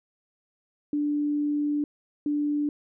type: tone bursts at uneven times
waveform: sine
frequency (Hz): 293.7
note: D4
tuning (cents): 0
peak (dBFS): -23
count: 2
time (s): 0.93-1.84 / 2.26-2.69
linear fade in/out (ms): 2
effects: none